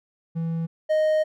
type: tone pair in turn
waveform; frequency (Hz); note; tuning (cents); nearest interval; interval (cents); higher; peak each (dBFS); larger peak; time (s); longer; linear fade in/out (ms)
triangle; 164.81 / 620.9; E3 / D#5; 0 / -4; octave + major seventh; 2296; second; -22 / -16; second; 0.35-0.67 / 0.89-1.24; second; 20
effects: none